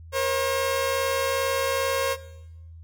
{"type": "tone pair together", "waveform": "sawtooth", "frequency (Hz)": [476.5, 538.9], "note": ["A#4", "C#5"], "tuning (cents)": [38, -49], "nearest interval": "major second", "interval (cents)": 213, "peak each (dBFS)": [-26, -19], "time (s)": [0.12, 2.17], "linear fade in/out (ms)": 50, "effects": ["noise-tail reverb RT60 0.9 s tail -18 dB re dry", "added 82 Hz sine -41 dBFS peak until 2.83 s"]}